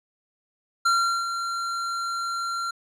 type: tone with ADSR envelope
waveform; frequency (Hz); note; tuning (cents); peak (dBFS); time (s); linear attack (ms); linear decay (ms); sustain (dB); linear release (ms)
square; 1373; F6; -30; -18; 0.85-2.71; 10; 390; -9; 7
effects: low-pass 8000 Hz 12 dB/octave